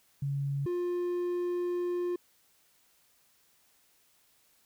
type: tone pair in turn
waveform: sine / triangle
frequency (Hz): 140 / 353.4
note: C#3 / F4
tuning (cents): +18 / +21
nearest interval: octave + major third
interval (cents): 1603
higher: second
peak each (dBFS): -29 / -27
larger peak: second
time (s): 0.22-0.66 / 0.66-2.16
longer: second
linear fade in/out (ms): 5
effects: white hiss -67 dBFS RMS until 4.65 s